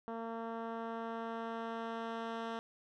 10% pulse tone with low-pass filter sweep, 228 Hz, A#3, 38 cents flat, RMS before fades -41 dBFS, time 0.08-2.59 s, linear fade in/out 0 ms, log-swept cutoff 1100 to 3200 Hz, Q 0.72, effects none

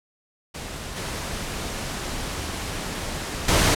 pink noise with level steps, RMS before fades -34 / -30 / -18 dBFS, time 0.54-3.75 s, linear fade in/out 10 ms, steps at 0.96 / 3.48 s, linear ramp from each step 5 ms, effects low-pass 10000 Hz 12 dB/octave

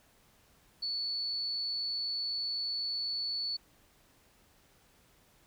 sine tone, 4444 Hz, C#8, 4 cents sharp, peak -32 dBFS, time 0.82-3.57 s, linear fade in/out 10 ms, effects pink hiss -65 dBFS RMS until 5.46 s

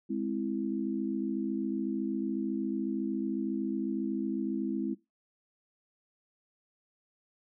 sine chord, Ab augmented, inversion none, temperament equal, 207.7 / 261.6 / 329.6 Hz, Ab3 / C4 / E4, 0 / 0 / 0 cents, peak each -34 dBFS, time 0.09-4.95 s, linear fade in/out 20 ms, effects noise-tail reverb RT60 0.2 s tail -19 dB re dry

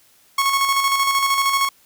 sawtooth tone with tremolo, 1100 Hz, C#6, 14 cents flat, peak -11 dBFS, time 0.38-1.69 s, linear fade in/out 5 ms, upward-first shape square, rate 13 Hz, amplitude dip 40%, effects white hiss -55 dBFS RMS until 1.85 s

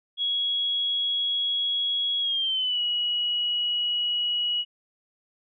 sine tone with pitch glide, 3329 to 2915 Hz, G#7 to F#7, +3 to -26 cents, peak -23 dBFS, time 0.17-4.65 s, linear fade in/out 50 ms, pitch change -229 cents, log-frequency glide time 2.2-2.81 s, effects none

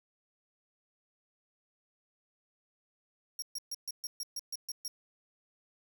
sawtooth tone bursts, 5588 Hz, F8, in tune, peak -33 dBFS, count 10, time 3.39-4.88 s, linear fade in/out 2 ms, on 32 ms, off 130 ms, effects 10-bit

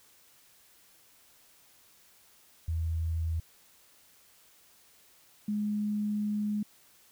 sine tone pair in turn, 81.6 / 209.1 Hz, E2 / G#3, -17 / +12 cents, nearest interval octave + major third, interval 1629 cents, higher second, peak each -28 dBFS, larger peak neither, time 2.68-3.4 / 5.48-6.63 s, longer second, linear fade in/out 5 ms, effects white hiss -61 dBFS RMS until 7.11 s

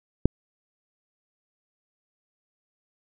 click, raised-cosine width 3 ms, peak -4 dBFS, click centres 0.256 s, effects none

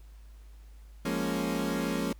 30% pulse chord, Bb minor seventh, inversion second, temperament equal, 174.61 / 207.7 / 233.1 / 277.2 Hz, F3 / Ab3 / Bb3 / Db4, 0 / 0 / 0 / 0 cents, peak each -32 / -32 / -32 / -31 dBFS, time 1.05-2.13 s, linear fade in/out 5 ms, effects added 52 Hz sine -47 dBFS peak until 2.19 s + pink hiss -65 dBFS RMS until 2.19 s

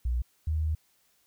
sine tone pair in turn, 60.5 / 78.14 Hz, B1 / D#2, -35 / +8 cents, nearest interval major third, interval 443 cents, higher second, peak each -25 / -25 dBFS, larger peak neither, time 0.05-0.22 / 0.47-0.75 s, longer second, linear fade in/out 5 ms, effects white hiss -68 dBFS RMS until 1.26 s

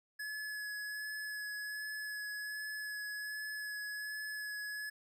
square tone with vibrato, 1700 Hz, G#6, 40 cents sharp, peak -40 dBFS, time 0.19-4.9 s, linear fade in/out 10 ms, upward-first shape sine, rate 1.3 Hz, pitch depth 12 cents each way, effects none

